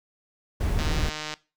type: noise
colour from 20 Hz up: brown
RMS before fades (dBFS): -25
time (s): 0.6-1.1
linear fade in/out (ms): 10
type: click train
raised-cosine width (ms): 0.2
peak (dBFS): -15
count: 85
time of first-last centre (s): 0.79-1.339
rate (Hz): 153
effects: noise-tail reverb RT60 0.3 s tail -20 dB re dry

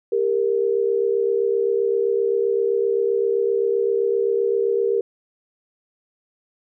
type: tone pair together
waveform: sine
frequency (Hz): 398.5 / 466.2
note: G4 / A#4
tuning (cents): +28 / 0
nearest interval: minor third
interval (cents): 272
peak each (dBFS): -20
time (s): 0.12-5.01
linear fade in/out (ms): 5
effects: none

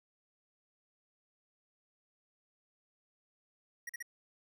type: tone bursts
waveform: square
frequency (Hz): 1900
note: A#6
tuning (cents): +33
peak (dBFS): -40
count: 3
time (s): 3.87-4.026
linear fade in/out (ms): 5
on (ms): 24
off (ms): 42
effects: none

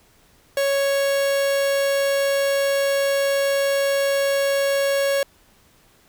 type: tone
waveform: 45% pulse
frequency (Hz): 554.4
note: C#5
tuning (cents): 0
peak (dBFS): -18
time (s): 0.57-5.23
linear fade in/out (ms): 2
effects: pink hiss -56 dBFS RMS until 6.08 s

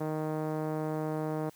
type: tone with low-pass filter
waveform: 5% pulse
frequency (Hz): 155.3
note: D#3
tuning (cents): -3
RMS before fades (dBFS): -33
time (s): 0-1.5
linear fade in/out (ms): 10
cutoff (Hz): 560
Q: 0.77
effects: white hiss -60 dBFS RMS until 1.55 s

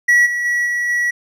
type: tone with level steps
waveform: triangle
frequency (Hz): 1933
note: B6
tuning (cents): -38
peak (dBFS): -7 / -16 / -13 / -15 / -13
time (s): 0.08-1.11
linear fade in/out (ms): 10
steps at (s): 0.25 / 0.44 / 0.65 / 0.88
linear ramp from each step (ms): 20
effects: none

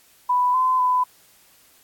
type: tone with pitch steps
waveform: sine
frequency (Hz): 991 / 1023 / 1002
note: B5 / C6 / B5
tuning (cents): +6 / -39 / +25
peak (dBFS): -16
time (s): 0.29-1.04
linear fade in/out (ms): 10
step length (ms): 250
effects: white hiss -55 dBFS RMS until 1.83 s + AAC 64 kbps

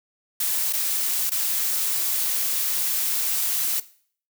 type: noise with dropouts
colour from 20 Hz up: blue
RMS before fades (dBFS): -24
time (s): 0.4-3.8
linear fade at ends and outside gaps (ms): 5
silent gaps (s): 0.727-0.733 / 1.297-1.316
effects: noise-tail reverb RT60 0.5 s tail -17 dB re dry

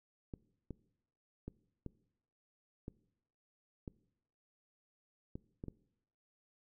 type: clicks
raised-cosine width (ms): 3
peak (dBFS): -30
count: 9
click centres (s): 0.338 / 0.707 / 1.48 / 1.863 / 2.881 / 3.878 / 5.355 / 5.639 / 5.683
effects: noise-tail reverb RT60 0.8 s tail -21 dB re dry

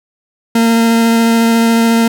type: tone with vibrato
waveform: 40% pulse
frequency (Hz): 229.2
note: A#3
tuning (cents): -29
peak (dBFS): -7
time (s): 0.55-2.08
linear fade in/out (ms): 5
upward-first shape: sine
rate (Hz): 14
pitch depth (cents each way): 9
effects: none

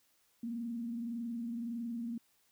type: tone with frequency modulation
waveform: sine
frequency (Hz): 233.9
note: A#3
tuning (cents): +6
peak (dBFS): -36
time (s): 0.43-2.18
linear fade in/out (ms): 5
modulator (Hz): 21.7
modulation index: 0.4
effects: white hiss -72 dBFS RMS until 2.51 s

